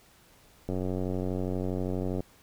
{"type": "click train", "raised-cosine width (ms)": 2, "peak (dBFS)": -19, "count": 141, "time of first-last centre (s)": [0.69, 2.205], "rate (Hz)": 92.4, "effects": ["pink hiss -59 dBFS RMS until 2.42 s"]}